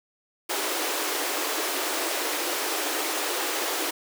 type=high-pass noise; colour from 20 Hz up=pink; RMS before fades=-28 dBFS; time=0.49-3.91 s; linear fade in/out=10 ms; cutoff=290 Hz; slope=96 dB/octave; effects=none